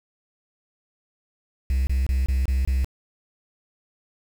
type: tone bursts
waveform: triangle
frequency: 65.41 Hz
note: C2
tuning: in tune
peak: -16 dBFS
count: 6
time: 1.7-2.845 s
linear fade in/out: 0 ms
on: 170 ms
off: 25 ms
effects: tanh soft clip ceiling -13 dBFS + 7-bit